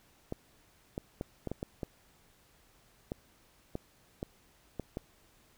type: clicks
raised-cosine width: 2 ms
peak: -22 dBFS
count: 12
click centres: 0.324 / 0.979 / 1.211 / 1.473 / 1.516 / 1.629 / 1.832 / 3.119 / 3.754 / 4.229 / 4.797 / 4.971 s
effects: pink hiss -65 dBFS RMS until 5.57 s